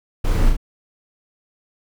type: noise with echo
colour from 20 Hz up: brown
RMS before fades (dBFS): -18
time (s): 0.24-0.5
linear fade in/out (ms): 10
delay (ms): 34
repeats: 2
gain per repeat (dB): -3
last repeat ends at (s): 0.568
effects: none